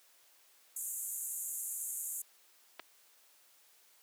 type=band-pass noise; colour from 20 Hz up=pink; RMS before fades=-40 dBFS; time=0.76-2.22 s; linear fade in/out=5 ms; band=6800 to 14000 Hz; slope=96 dB/octave
type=clicks; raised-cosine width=0.3 ms; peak=-28 dBFS; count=2; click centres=2.795 / 2.798 s
effects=white hiss -65 dBFS RMS until 4.02 s + high-pass 400 Hz 12 dB/octave